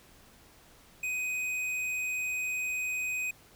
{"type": "tone with tanh clipping", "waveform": "sine", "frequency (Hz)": 2505, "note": "D#7", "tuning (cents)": 11, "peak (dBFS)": -32, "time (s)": [1.03, 3.31], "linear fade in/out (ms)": 5, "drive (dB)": 12, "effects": ["pink hiss -58 dBFS RMS until 3.55 s"]}